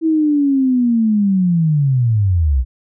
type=linear sweep; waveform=sine; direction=down; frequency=326.7 to 58.4 Hz; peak=-11 dBFS; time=0.01-2.65 s; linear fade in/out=50 ms; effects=none